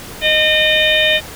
harmonic tone with a mistuned harmonic, 610 Hz, D#5, 34 cents flat, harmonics 1 / 3 / 4 / 5 / 6, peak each -17 / -17 / -17 / -17 / -17 dBFS, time 0.21-1.21 s, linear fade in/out 50 ms, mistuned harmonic 1, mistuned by +24 cents, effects pink hiss -32 dBFS RMS until 1.35 s

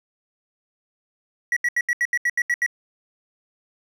triangle tone bursts, 1930 Hz, B6, 40 cents flat, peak -16 dBFS, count 10, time 1.52-2.663 s, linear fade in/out 2 ms, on 45 ms, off 77 ms, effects none

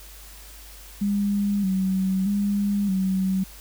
sine tone with vibrato, 196 Hz, G3, in tune, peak -20 dBFS, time 1.01-3.44 s, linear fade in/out 10 ms, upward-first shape square, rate 0.8 Hz, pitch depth 57 cents each way, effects added 50 Hz sine -44 dBFS peak until 3.6 s + white hiss -46 dBFS RMS until 3.6 s

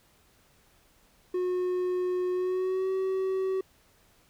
triangle tone with pitch glide, 363 to 379.7 Hz, F#4 to F#4, -33 to +45 cents, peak -24 dBFS, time 1.34-3.61 s, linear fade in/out 5 ms, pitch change +78 cents, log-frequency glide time 2.32-2.9 s, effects pink hiss -63 dBFS RMS until 4.29 s

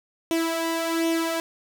sawtooth tone with flanger, 329.6 Hz, E4, in tune, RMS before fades -25 dBFS, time 0.31-1.4 s, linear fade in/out 0 ms, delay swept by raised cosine 0.32 to 2.02 ms, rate 1.3 Hz, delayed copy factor +0.6, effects none

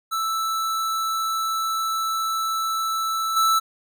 square tone with level steps, 1319 Hz, E6, 1 cent sharp, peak -23 / -17 dBFS, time 0.11-3.6 s, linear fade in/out 20 ms, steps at 3.36 s, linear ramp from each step 10 ms, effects none

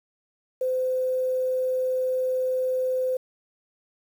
sine tone with quantisation, 513 Hz, C5, 34 cents flat, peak -22 dBFS, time 0.61-3.17 s, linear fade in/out 5 ms, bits 8, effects none

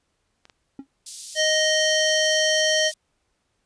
clicks, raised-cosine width 0.2 ms, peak -30 dBFS, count 2, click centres 0.454 / 0.498 s
triangle tone with exponential decay, 273.3 Hz, C#4, 24 cents flat, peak -27 dBFS, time 0.79-0.87 s, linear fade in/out 2 ms, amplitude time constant 16 ms
pink high-pass noise, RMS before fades -36 dBFS, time 1.06-2.94 s, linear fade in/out 5 ms, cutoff 4500 Hz, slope 24 dB/octave
harmonic tone, 622.3 Hz, D#5, in tune, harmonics 1 / 3 / 5 / 7 / 9 / 10, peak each -22 / -24 / -24 / -30 / -26 / -31 dBFS, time 1.35-2.92 s, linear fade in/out 50 ms
effects pink hiss -72 dBFS RMS until 3.65 s + resampled to 22050 Hz

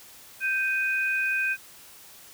sine tone pair together, 1565.1 / 2489 Hz, G6 / D#7, -3 / 0 cents, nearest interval minor sixth, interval 803 cents, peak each -26 dBFS, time 0.4-1.57 s, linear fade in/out 50 ms, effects white hiss -49 dBFS RMS until 2.33 s

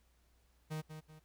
45% pulse tone with echo, 155.56 Hz, D#3, in tune, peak -38 dBFS, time 0.7-0.82 s, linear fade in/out 20 ms, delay 190 ms, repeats 2, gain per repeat -8 dB, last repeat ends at 1.2 s, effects added 60 Hz sine -69 dBFS peak until 1.24 s + pink hiss -75 dBFS RMS until 1.24 s

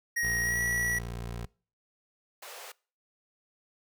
square tone with pitch glide, 1884 to 1933.6 Hz, A#6 to B6, +18 to -37 cents, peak -28 dBFS, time 0.16-0.99 s, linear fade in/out 10 ms, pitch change +45 cents, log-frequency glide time 0.41-0.6 s
20% pulse tone, 58.5 Hz, A#1, 7 cents sharp, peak -31 dBFS, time 0.23-1.46 s, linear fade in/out 5 ms
pink high-pass noise, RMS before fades -45 dBFS, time 2.42-2.72 s, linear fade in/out 5 ms, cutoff 440 Hz, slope 48 dB/octave
effects noise-tail reverb RT60 0.4 s tail -24 dB re dry

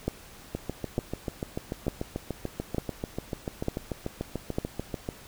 two click trains, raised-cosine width 2 ms, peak -13 / -17 dBFS, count 6 / 32, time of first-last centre 0.08-4.585 / 0.55-5.089 s, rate 1.11 / 6.83 Hz, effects pink hiss -49 dBFS RMS until 5.27 s

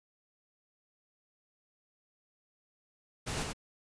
pink noise with echo, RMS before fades -36 dBFS, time 3.26-3.44 s, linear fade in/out 20 ms, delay 94 ms, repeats 1, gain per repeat -2 dB, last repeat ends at 3.534 s, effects resampled to 22050 Hz

